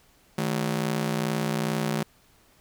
sawtooth ring-modulated tone, 184.3 Hz, F#3, 7 cents flat, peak -18 dBFS, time 0.38-2.03 s, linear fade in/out 2 ms, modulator 31.2 Hz, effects pink hiss -60 dBFS RMS until 2.6 s

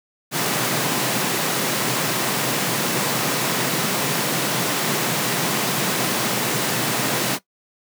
pink high-pass noise, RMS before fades -22 dBFS, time 0.31-7.39 s, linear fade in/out 50 ms, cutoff 120 Hz, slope 96 dB/octave, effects noise-tail reverb RT60 0.1 s tail -17 dB re dry

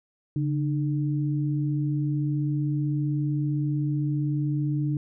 sine tone pair together, 143.08 / 302.6 Hz, D3 / D#4, -45 / -48 cents, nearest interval octave + minor second, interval 1297 cents, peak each -24 / -29 dBFS, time 0.36-4.97 s, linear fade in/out 2 ms, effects none

